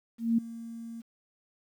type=tone with ADSR envelope; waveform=sine; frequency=230 Hz; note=A#3; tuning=23 cents flat; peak=-20 dBFS; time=0.18-1.02 s; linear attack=200 ms; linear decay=8 ms; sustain=-18 dB; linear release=18 ms; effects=10-bit